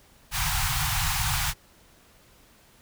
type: band-stop noise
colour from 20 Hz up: pink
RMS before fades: -26 dBFS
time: 0.31-1.54 s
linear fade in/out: 50 ms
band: 160 to 740 Hz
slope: 96 dB/octave
effects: pink hiss -57 dBFS RMS until 2.81 s